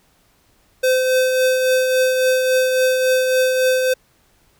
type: tone with tremolo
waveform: square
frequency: 514 Hz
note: C5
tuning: 31 cents flat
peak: -13 dBFS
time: 0.83-3.94 s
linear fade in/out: 10 ms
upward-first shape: triangle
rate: 3.6 Hz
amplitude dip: 40%
effects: pink hiss -58 dBFS RMS until 4.59 s